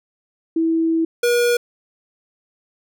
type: tone pair in turn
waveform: sine / square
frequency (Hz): 326.6 / 480.3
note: E4 / B4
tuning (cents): -16 / -48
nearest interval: perfect fifth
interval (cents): 668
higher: second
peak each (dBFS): -15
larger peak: neither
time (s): 0.56-1.05 / 1.23-1.57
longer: first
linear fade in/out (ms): 5
effects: none